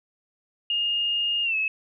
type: tone with pitch glide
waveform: sine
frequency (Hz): 2837 to 2587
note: F7 to E7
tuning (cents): +27 to -33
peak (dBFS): -22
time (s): 0.7-1.68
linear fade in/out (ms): 2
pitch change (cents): -160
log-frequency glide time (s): 1.43-1.56
effects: none